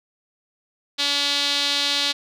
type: tone with band-pass filter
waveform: sawtooth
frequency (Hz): 285.1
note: C#4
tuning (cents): +49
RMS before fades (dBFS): -22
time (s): 0.98-2.13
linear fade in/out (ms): 20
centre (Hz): 3900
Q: 3.4
effects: none